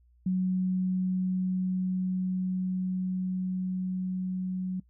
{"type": "tone with level ramp", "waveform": "sine", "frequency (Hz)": 185, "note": "F#3", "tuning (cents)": 0, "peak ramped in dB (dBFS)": [-24, -29], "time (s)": [0.26, 4.8], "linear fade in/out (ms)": 5, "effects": ["noise-tail reverb RT60 0.1 s tail -23 dB re dry", "added 60 Hz sine -59 dBFS peak until 4.89 s"]}